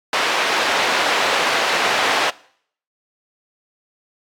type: band-pass noise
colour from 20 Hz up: pink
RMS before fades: -19 dBFS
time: 0.13-2.3 s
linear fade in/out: 2 ms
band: 650 to 3700 Hz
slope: 12 dB/octave
effects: noise-tail reverb RT60 0.6 s tail -21 dB re dry + AAC 64 kbps